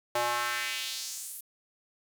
square tone with high-pass filter sweep, 120.1 Hz, B2, 48 cents flat, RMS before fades -33 dBFS, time 0.15-1.41 s, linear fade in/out 5 ms, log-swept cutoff 640 to 12000 Hz, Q 1.8, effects 9-bit

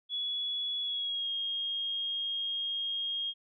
sine tone with pitch glide, 3385 to 3249 Hz, G#7 to G#7, +32 to -39 cents, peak -31 dBFS, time 0.09-3.34 s, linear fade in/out 50 ms, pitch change -71 cents, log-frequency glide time 0.82-1.3 s, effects none

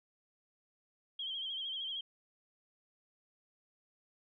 sine tone with vibrato, 3190 Hz, G7, 30 cents sharp, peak -37 dBFS, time 1.19-2.01 s, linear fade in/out 5 ms, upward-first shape sine, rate 13 Hz, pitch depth 65 cents each way, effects none

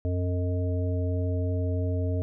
harmonic tone with a mistuned harmonic, 89.4 Hz, F2, 41 cents sharp, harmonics 1 / 3 / 5 / 7, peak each -25 / -34 / -36 / -37 dBFS, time 0.05-2.22 s, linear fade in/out 0 ms, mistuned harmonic 1, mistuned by +20 cents, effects none

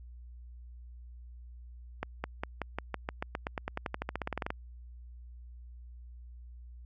accelerating click train, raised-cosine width 0.5 ms, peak -18 dBFS, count 25, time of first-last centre 2.03-4.504 s, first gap 210 ms, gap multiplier 0.93, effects added 60 Hz sine -46 dBFS peak until 6.85 s

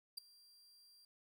40% pulse tone with ADSR envelope, 4739 Hz, D8, 15 cents sharp, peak -38 dBFS, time 0.17-1.05 s, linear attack 11 ms, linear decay 6 ms, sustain -24 dB, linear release 3 ms, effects 13-bit

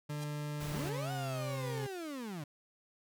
40% pulse tone with pitch glide, 148.2 to 132.03 Hz, D3 to C3, +16 to +16 cents, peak -36 dBFS, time 0.09-1.87 s, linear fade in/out 10 ms, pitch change -200 cents, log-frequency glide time 0.72-1.25 s
5% pulse tone with exponential growth, 807 Hz, G#5, 50 cents flat, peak -32 dBFS, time 0.12-0.24 s, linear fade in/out 5 ms, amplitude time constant 25 ms
pink noise, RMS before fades -45 dBFS, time 0.6-0.9 s, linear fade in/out 10 ms
35% pulse linear two-way sweep, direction up then down, 138.59 to 747 to 138.59 Hz, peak -38 dBFS, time 0.72-2.44 s, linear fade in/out 5 ms, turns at 1.12 s
effects none

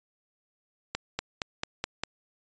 accelerating click train, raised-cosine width 0.2 ms, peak -12 dBFS, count 6, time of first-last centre 0.95-2.036 s, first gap 240 ms, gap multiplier 0.95, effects resampled to 16000 Hz

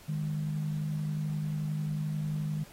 sine tone pair together, 153.2 / 204.5 Hz, D#3 / G#3, -27 / -26 cents, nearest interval perfect fourth, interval 501 cents, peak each -30 / -39 dBFS, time 0.08-2.64 s, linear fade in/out 10 ms, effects pink hiss -54 dBFS RMS until 2.72 s + AAC 48 kbps

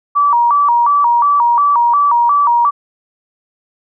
sine tone with vibrato, 1046 Hz, C6, 1 cent flat, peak -8 dBFS, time 0.15-2.71 s, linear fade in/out 20 ms, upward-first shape square, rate 2.8 Hz, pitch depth 170 cents each way, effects none

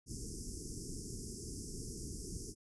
pink band-stop noise, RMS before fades -44 dBFS, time 0.06-2.55 s, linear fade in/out 50 ms, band 440 to 5000 Hz, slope 96 dB/octave, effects resampled to 24000 Hz

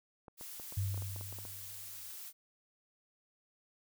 clicks, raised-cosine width 1 ms, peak -36 dBFS, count 12, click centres 0.282 / 0.411 / 0.598 / 0.724 / 0.944 / 0.977 / 1.022 / 1.162 / 1.211 / 1.326 / 1.387 / 1.452 s
blue noise, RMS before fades -47 dBFS, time 0.37-2.33 s, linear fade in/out 50 ms
sine tone with exponential decay, 98 Hz, G2, in tune, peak -30 dBFS, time 0.77-2.11 s, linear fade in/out 5 ms, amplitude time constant 290 ms
effects none

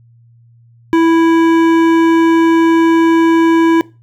triangle tone with hard clipping, 329.6 Hz, E4, in tune, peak -9 dBFS, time 0.93-3.81 s, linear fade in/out 0 ms, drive 17 dB, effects noise-tail reverb RT60 0.3 s tail -21 dB re dry + added 117 Hz sine -43 dBFS peak until 4.02 s

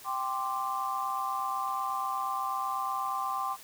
sine chord, G suspended fourth, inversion none, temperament equal, 784 / 1046.5 / 1174.7 Hz, G5 / C6 / D6, 0 / 0 / 0 cents, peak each -35 / -33 / -34 dBFS, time 0.04-3.57 s, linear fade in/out 50 ms, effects white hiss -50 dBFS RMS until 3.63 s

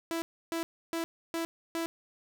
sawtooth tone bursts, 331.2 Hz, E4, 8 cents sharp, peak -27 dBFS, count 5, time 0.11-1.86 s, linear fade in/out 0 ms, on 110 ms, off 300 ms, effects none

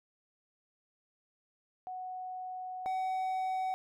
sine / triangle tone pair in turn, 740 / 752.1 Hz, F#5 / F#5, 0 / +28 cents, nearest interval unison, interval 28 cents, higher second, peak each -38 / -29 dBFS, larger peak second, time 1.87-2.86 / 2.86-3.74 s, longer first, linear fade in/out 0 ms, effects none

